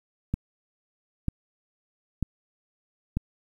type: click train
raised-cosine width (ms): 5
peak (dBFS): -13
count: 4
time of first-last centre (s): 0.34-3.17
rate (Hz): 1.06
effects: 9-bit